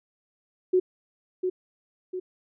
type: tone with echo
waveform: sine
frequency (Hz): 368.2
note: F#4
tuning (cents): -8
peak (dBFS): -17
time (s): 0.73-0.8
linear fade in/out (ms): 10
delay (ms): 700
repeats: 2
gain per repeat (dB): -6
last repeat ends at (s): 2.2
effects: none